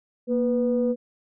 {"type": "tone pair together", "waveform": "sine", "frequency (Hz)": [236.1, 493.9], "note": ["A#3", "B4"], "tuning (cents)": [22, 0], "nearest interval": "octave + minor second", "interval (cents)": 1278, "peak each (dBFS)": -22, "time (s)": [0.27, 0.96], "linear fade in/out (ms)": 50, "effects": ["tanh soft clip ceiling -13 dBFS"]}